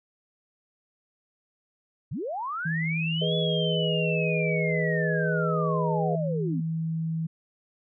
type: linear two-way sweep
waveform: sine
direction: up then down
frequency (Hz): 93.6 to 3423 to 220.3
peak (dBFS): -29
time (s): 2.11-6.61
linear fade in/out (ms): 10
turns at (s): 3.35
type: tone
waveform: sine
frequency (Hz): 162.1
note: E3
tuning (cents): -29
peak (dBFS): -26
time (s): 2.65-7.27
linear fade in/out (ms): 10
type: chord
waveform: sine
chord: G# minor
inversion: none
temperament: equal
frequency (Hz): 415.3 / 493.9 / 622.3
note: G#4 / B4 / D#5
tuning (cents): 0 / 0 / 0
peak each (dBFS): -31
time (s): 3.21-6.16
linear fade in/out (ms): 10
effects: none